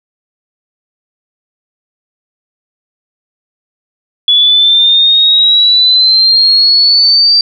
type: exponential sweep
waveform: sine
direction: up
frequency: 3406 to 4684 Hz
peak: -4 dBFS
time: 4.28-7.41 s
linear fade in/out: 2 ms
effects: none